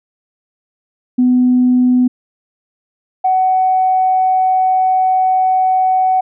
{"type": "tone pair in turn", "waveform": "sine", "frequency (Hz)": [250, 749.2], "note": ["B3", "F#5"], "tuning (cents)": [21, 21], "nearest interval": "octave + perfect fifth", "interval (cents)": 1900, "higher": "second", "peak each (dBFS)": [-7, -9], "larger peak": "first", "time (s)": [[1.18, 2.08], [3.24, 6.21]], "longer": "second", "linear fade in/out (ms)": 10, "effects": ["tanh soft clip ceiling -3 dBFS"]}